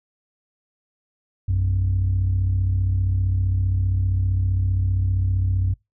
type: tone pair together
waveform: sine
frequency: 58.55 / 93.8 Hz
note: A#1 / F#2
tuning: +8 / +24 cents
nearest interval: minor sixth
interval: 816 cents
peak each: -23 / -17 dBFS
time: 1.48-5.74 s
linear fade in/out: 10 ms
effects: noise-tail reverb RT60 0.2 s tail -25 dB re dry + tanh soft clip ceiling -14 dBFS